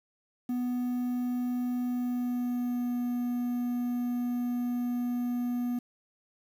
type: tone with pitch glide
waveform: triangle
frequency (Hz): 246.9 to 243.8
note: B3 to B3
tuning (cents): 0 to -22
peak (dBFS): -26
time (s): 0.49-5.79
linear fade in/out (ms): 5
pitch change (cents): -22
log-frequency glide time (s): 1.84-2.98
effects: 9-bit